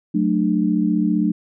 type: chord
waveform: sine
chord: D major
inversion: first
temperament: equal with one note detuned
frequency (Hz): 185 / 220 / 299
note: F#3 / A3 / D4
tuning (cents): 0 / 0 / +31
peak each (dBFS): -20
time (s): 0.14-1.32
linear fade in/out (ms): 10
effects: none